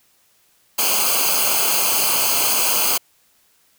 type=noise with comb filter; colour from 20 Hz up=white; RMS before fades=-18 dBFS; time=0.78-2.98 s; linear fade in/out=10 ms; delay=0.54 ms; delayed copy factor=-0.85; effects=white hiss -59 dBFS RMS until 3.78 s